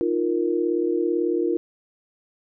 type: chord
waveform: sine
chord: Eb suspended second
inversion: none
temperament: equal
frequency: 311.1 / 349.2 / 466.2 Hz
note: Eb4 / F4 / Bb4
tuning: 0 / 0 / 0 cents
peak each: -26 / -22 / -26 dBFS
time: 0.01-1.57 s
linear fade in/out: 0 ms
effects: none